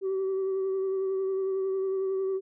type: tone with vibrato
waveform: sine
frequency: 383.3 Hz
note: G4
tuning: 39 cents flat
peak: -24 dBFS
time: 0.01-2.41 s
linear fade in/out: 50 ms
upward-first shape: triangle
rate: 11 Hz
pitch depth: 26 cents each way
effects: tanh soft clip ceiling -24 dBFS